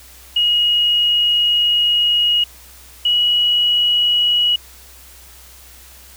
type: tone pair in turn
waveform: sine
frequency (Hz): 2888 / 2916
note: F#7 / F#7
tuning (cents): -43 / -26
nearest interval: unison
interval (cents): 17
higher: second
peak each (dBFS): -12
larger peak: neither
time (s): 0.36-2.44 / 3.05-4.56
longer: first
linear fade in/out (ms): 5
effects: added 63 Hz sine -45 dBFS peak until 6.16 s + white hiss -43 dBFS RMS until 6.16 s